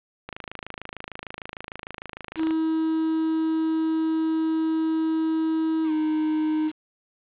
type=click train; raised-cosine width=0.3 ms; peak=-18 dBFS; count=60; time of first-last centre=0.29-2.508 s; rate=26.6 Hz
type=tone with pitch glide; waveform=triangle; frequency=320 to 310 Hz; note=D#4 to D#4; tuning=+49 to -6 cents; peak=-19 dBFS; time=2.36-6.72 s; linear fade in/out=50 ms; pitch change=-55 cents; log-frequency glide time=5.84-5.92 s
effects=resampled to 8000 Hz + 7-bit